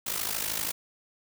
white noise with amplitude modulation, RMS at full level -28 dBFS, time 0.06-0.72 s, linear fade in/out 10 ms, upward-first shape sine, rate 52.8 Hz, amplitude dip 75%, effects none

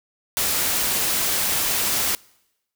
white noise, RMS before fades -22 dBFS, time 0.37-2.15 s, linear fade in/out 0 ms, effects noise-tail reverb RT60 0.9 s tail -25 dB re dry

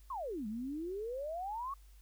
sine exponential two-way sweep, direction down then up, 1140 to 204.8 to 1140 Hz, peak -37 dBFS, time 0.1-1.74 s, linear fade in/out 5 ms, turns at 0.47 s, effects added 50 Hz sine -55 dBFS peak until 2.01 s + white hiss -69 dBFS RMS until 2.01 s

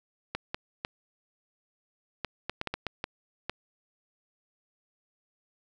clicks, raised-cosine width 0.3 ms, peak -15 dBFS, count 11, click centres 0.35 / 0.545 / 0.849 / 2.247 / 2.496 / 2.614 / 2.673 / 2.74 / 2.867 / 3.041 / 3.496 s, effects none

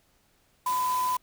sine tone in noise, 1005 Hz, B5, 30 cents sharp, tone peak -24 dBFS, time 0.66-1.17 s, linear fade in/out 5 ms, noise white, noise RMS -38 dBFS, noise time 0.66-1.17 s, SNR +11 dB, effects pink hiss -66 dBFS RMS until 1.22 s

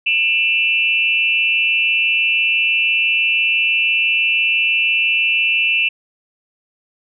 sine tone with amplitude modulation, 2670 Hz, E7, 22 cents sharp, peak -9 dBFS, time 0.06-5.89 s, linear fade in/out 10 ms, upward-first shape sine, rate 254 Hz, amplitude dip 90%, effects none

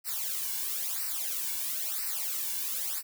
blue noise with flanger, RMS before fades -33 dBFS, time 0.04-3.03 s, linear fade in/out 50 ms, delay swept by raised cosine 0.29 to 1.59 ms, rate 1 Hz, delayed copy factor -1, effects none

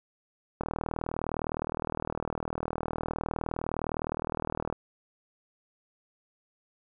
click train, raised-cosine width 1 ms, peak -17 dBFS, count 164, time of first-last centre 0.61-4.726 s, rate 39.6 Hz, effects none

